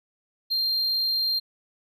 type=tone; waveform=triangle; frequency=4186 Hz; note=C8; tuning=in tune; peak=-21 dBFS; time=0.5-1.4 s; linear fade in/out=20 ms; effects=none